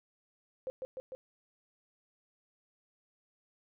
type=tone with echo; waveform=sine; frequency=520 Hz; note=C5; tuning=11 cents flat; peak=-34 dBFS; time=0.67-0.7 s; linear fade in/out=0 ms; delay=150 ms; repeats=3; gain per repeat=-2 dB; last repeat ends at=1.15 s; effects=none